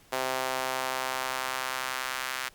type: tone with high-pass filter sweep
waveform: sawtooth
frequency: 130.3 Hz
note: C3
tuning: 7 cents flat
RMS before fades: -32 dBFS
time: 0.12-2.49 s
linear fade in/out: 10 ms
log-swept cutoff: 610 to 1500 Hz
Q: 1.2
effects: pink hiss -58 dBFS RMS until 2.54 s + Opus 48 kbps